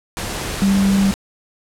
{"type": "tone in noise", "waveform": "sine", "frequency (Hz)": 196, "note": "G3", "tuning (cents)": 0, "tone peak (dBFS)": -12, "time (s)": [0.62, 1.11], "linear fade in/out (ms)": 0, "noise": "pink", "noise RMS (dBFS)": -25, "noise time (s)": [0.17, 1.14], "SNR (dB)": 10, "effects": ["low-pass 11000 Hz 12 dB/octave"]}